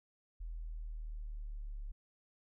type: exponential sweep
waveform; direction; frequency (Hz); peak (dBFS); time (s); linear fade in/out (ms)
sine; down; 41.2 to 35.41; -40; 0.4-1.92; 10
effects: none